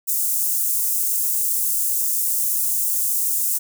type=high-pass noise; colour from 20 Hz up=white; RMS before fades=-21 dBFS; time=0.07-3.59 s; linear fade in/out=20 ms; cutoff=7400 Hz; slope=24 dB/octave; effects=none